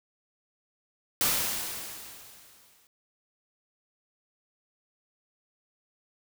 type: noise with exponential decay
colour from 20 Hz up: white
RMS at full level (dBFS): -24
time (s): 1.21-2.87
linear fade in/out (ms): 1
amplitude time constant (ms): 360
effects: none